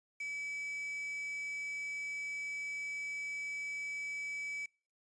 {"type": "tone with quantisation", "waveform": "triangle", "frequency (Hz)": 2293, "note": "D7", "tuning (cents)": -42, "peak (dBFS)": -36, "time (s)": [0.2, 4.66], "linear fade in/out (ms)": 5, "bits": 9, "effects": ["noise-tail reverb RT60 0.4 s tail -25 dB re dry", "resampled to 22050 Hz"]}